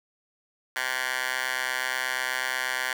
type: tone with high-pass filter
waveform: 10% pulse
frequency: 128.3 Hz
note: C3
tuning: 34 cents flat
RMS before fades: -29 dBFS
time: 0.76-2.93 s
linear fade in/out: 2 ms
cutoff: 1400 Hz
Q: 3.1
effects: none